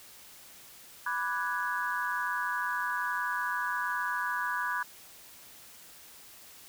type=chord; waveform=sine; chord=G# half-diminished seventh; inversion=first; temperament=equal; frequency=987.8 / 1174.7 / 1480 / 1661.2 Hz; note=B5 / D6 / F#6 / G#6; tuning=0 / 0 / 0 / 0 cents; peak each=-34 / -37 / -35 / -34 dBFS; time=1.06-4.83 s; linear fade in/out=5 ms; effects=white hiss -52 dBFS RMS until 6.68 s